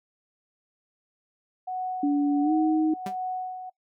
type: tone with tremolo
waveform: sine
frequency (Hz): 740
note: F#5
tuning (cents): 0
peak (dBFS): -27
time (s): 1.67-3.7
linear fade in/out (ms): 10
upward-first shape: sine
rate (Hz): 1.4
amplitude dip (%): 60
type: tone with pitch glide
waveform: sine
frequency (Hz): 288 to 314.1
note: D4 to D#4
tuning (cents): -34 to +16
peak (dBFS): -20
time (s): 2.03-2.94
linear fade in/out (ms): 5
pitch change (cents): +150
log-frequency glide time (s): 2.42-2.52
type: tone with exponential decay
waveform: sawtooth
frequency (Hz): 196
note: G3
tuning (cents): 0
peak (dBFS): -26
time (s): 3.06-3.16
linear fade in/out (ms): 5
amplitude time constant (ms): 21
effects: noise-tail reverb RT60 0.1 s tail -21 dB re dry